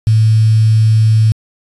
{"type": "tone with quantisation", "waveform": "sine", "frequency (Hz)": 110, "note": "A2", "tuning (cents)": 0, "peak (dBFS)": -6, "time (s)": [0.07, 1.32], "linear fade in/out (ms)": 0, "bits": 5, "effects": ["resampled to 24000 Hz"]}